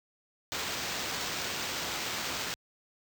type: noise with sample-and-hold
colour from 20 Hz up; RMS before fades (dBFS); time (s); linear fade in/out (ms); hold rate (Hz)
white; -35; 0.52-2.54; 0; 11025
effects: high-pass 60 Hz 12 dB/octave